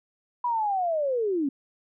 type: linear sweep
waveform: sine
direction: down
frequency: 987.8 to 261.6 Hz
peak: -23 dBFS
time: 0.44-1.49 s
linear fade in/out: 5 ms
effects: none